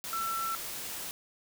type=tone in noise; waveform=sine; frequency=1339 Hz; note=E6; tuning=27 cents sharp; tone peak=-31 dBFS; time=0.13-0.55 s; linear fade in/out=0 ms; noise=white; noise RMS=-39 dBFS; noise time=0.04-1.11 s; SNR=+5 dB; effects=none